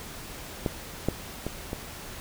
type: clicks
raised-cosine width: 2 ms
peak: -12 / -10 / -17 / -18 dBFS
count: 4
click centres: 0.662 / 1.086 / 1.466 / 1.731 s
effects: pink hiss -41 dBFS RMS until 2.2 s